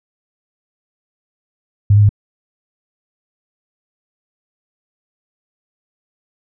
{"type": "tone with pitch steps", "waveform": "sine", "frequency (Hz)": [101.7, 104, 102.6], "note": ["G#2", "G#2", "G#2"], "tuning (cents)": [-36, 3, -21], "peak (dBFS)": -6, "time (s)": [1.9, 2.092], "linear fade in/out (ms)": 5, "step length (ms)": 64, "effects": []}